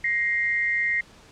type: tone pair together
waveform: sine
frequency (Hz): 1883 / 2100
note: A#6 / C7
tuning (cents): +17 / +6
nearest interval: major second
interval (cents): 189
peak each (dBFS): -24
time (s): 0.04-1.01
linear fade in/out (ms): 5
effects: pink hiss -51 dBFS RMS until 1.31 s + low-pass 7000 Hz 12 dB/octave